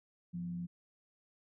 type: tone with frequency modulation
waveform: sine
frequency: 174.7 Hz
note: F3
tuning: 1 cent sharp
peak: -37 dBFS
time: 0.33-0.67 s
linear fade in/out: 20 ms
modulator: 73.9 Hz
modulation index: 0.27
effects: none